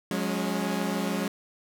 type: chord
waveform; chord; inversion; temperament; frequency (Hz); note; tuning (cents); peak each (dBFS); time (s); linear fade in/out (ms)
sawtooth; F# suspended second; none; equal with one note detuned; 180.77 / 207.7 / 277.2; F#3 / G#3 / C#4; -40 / 0 / 0; -27 / -26 / -29; 0.11-1.28; 2
effects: none